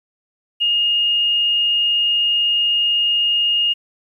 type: tone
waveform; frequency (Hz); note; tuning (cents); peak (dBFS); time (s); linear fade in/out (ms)
sine; 2846; F7; +32; -14; 0.6-3.74; 20
effects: 9-bit